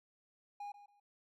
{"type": "tone with echo", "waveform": "triangle", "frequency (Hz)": 817, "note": "G#5", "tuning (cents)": -29, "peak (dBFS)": -40, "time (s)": [0.6, 0.72], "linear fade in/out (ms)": 5, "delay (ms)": 140, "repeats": 2, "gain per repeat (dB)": -13, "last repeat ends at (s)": 1, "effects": []}